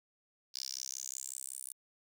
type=tone with high-pass filter sweep; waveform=10% pulse; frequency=65.41 Hz; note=C2; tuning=in tune; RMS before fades=-43 dBFS; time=0.54-1.73 s; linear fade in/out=10 ms; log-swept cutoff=4900 to 9800 Hz; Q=6.2; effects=none